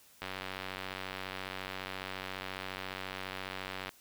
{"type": "click train", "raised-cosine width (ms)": 0.3, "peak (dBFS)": -22, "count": 348, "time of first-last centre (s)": [0.22, 3.892], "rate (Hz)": 94.5, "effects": ["white hiss -61 dBFS RMS until 4 s"]}